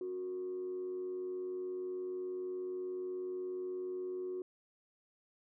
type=tone with frequency modulation; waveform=sine; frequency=366.8 Hz; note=F#4; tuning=15 cents flat; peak=-36 dBFS; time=0.01-4.42 s; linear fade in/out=2 ms; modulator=96.6 Hz; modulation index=0.27; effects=tanh soft clip ceiling -33 dBFS